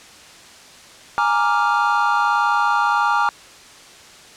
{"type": "chord", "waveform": "triangle", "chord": "Bb dominant seventh", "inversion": "third", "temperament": "equal", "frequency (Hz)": [830.6, 932.3, 1174.7, 1396.9], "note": ["Ab5", "Bb5", "D6", "F6"], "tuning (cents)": [0, 0, 0, 0], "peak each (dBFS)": -19, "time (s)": [1.18, 3.29], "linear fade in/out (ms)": 0, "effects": ["white hiss -43 dBFS RMS until 4.36 s", "low-pass 7000 Hz 12 dB/octave"]}